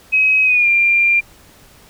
sine tone with pitch glide, 2543 to 2386 Hz, D#7 to D7, +37 to +27 cents, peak -10 dBFS, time 0.12-1.21 s, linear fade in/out 20 ms, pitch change -110 cents, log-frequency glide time 0.44-0.69 s, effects pink hiss -46 dBFS RMS until 1.89 s

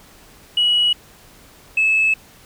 sine tone pair in turn, 2920 / 2604 Hz, F#7 / E7, -24 / -22 cents, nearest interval major second, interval 198 cents, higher first, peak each -12 dBFS, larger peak neither, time 0.57-0.93 / 1.77-2.14 s, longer second, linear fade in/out 5 ms, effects tanh soft clip ceiling -9 dBFS + pink hiss -47 dBFS RMS until 2.45 s

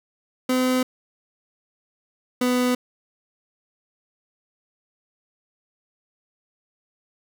30% pulse tone pair in turn, 255.3 / 249 Hz, C4 / B3, -42 / +14 cents, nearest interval unison, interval 44 cents, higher first, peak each -16 dBFS, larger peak neither, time 0.49-0.83 / 2.41-2.75 s, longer neither, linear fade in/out 5 ms, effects none

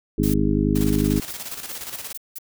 harmonic tone, 51.1 Hz, G#1, 27 cents flat, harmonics 1 / 2 / 3 / 4 / 5 / 6 / 8, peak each -25 / -28 / -25 / -24 / -23 / -24 / -28 dBFS, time 0.18-1.2 s, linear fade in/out 5 ms
blue noise, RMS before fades -31 dBFS, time 0.23-0.34 s, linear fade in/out 5 ms
white noise with tremolo, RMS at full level -32 dBFS, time 0.75-2.13 s, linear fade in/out 10 ms, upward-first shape square, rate 17 Hz, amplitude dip 55%
violet noise bursts, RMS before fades -33 dBFS, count 6, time 1.3-2.386 s, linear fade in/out 5 ms, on 31 ms, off 180 ms
effects none

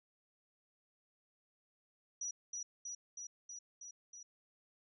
sine tone with echo, 5840 Hz, F#8, 24 cents flat, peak -38 dBFS, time 2.21-2.31 s, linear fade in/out 5 ms, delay 320 ms, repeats 6, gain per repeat -2 dB, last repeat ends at 4.23 s, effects none

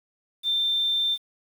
sine tone, 3575 Hz, A7, 27 cents sharp, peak -21 dBFS, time 0.43-1.18 s, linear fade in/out 50 ms, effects 8-bit

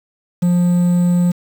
triangle tone with quantisation, 176.3 Hz, F3, 17 cents sharp, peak -9 dBFS, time 0.42-1.32 s, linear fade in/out 10 ms, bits 6, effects none

